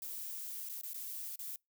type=noise with dropouts; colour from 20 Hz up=violet; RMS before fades=-43 dBFS; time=0.02-1.56 s; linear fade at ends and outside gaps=2 ms; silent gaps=0.69-0.695 / 0.813-0.833 / 0.934-0.943 / 1.358-1.391 s; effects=noise-tail reverb RT60 0.2 s tail -26 dB re dry